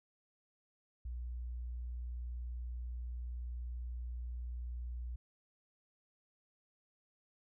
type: tone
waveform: sine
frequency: 60.4 Hz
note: B1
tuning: 38 cents flat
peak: -39 dBFS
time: 1.05-5.16 s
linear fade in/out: 5 ms
effects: none